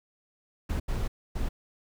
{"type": "noise bursts at uneven times", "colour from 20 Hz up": "brown", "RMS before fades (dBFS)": -29, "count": 3, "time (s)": [[0.69, 0.8], [0.88, 1.08], [1.35, 1.49]], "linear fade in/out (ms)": 10, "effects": []}